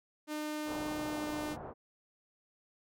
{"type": "tone with pitch glide", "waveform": "sawtooth", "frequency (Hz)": [303.1, 301], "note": ["D#4", "D4"], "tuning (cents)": [-45, 43], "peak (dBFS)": -32, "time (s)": [0.27, 1.57], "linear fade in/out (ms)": 50, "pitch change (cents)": -12, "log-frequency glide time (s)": [0.99, 1.26]}
{"type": "low-pass noise", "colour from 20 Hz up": "white", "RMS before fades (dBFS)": -44, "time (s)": [0.65, 1.74], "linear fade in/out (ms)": 50, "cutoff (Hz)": 970, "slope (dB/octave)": 24}
{"effects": []}